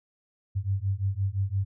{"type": "beating tone pair", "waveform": "sine", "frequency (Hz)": [95, 100.8], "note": ["F#2", "G2"], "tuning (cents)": [46, 49], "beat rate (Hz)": 5.8, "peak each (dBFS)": -28, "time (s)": [0.55, 1.65], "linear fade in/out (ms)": 20, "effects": []}